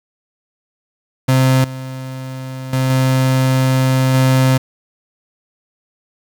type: tone with level steps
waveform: 35% pulse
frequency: 130.81 Hz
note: C3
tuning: in tune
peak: -8 / -24 / -12 / -10 / -8 dBFS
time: 1.28-4.58 s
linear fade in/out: 10 ms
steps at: 1.64 / 2.73 / 2.9 / 4.14 s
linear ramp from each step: 2 ms
effects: 7-bit